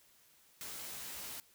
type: noise with comb filter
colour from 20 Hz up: white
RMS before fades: -45 dBFS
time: 0.61-1.4 s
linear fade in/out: 0 ms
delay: 15 ms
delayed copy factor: +0.65
effects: white hiss -66 dBFS RMS until 1.54 s